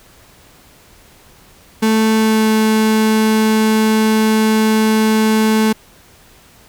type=tone with pitch glide; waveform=35% pulse; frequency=220 to 218.2 Hz; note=A3 to A3; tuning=0 to -14 cents; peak=-9 dBFS; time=1.82-5.73 s; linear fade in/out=10 ms; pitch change=-14 cents; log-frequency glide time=2.17-2.49 s; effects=pink hiss -46 dBFS RMS until 6.68 s